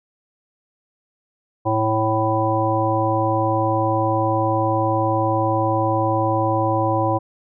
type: harmonic tone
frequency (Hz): 110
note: A2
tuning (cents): 0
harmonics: 1 / 3 / 5 / 7 / 9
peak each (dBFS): -23 / -23 / -23 / -23 / -23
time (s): 1.65-7.19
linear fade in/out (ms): 20
effects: none